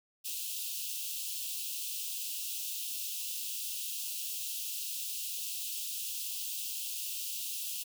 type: high-pass noise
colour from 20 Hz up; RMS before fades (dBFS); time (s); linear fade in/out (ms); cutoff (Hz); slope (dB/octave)
white; -38; 0.24-7.84; 20; 2600; 96
effects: none